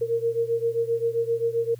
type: beating tone pair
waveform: sine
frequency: 460 / 467.6 Hz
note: A#4 / A#4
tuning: -23 / +5 cents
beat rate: 7.6 Hz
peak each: -24 / -26 dBFS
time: 0.01-1.75 s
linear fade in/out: 10 ms
effects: added 120 Hz sine -41 dBFS peak until 1.79 s + white hiss -59 dBFS RMS until 1.79 s